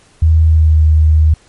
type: tone with pitch glide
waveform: sine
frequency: 79.9 to 77.85 Hz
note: D#2 to D#2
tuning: +47 to +2 cents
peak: -5 dBFS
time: 0.22-1.34 s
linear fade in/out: 5 ms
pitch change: -45 cents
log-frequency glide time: 0.45-0.78 s
effects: pink hiss -48 dBFS RMS until 1.48 s + MP3 48 kbps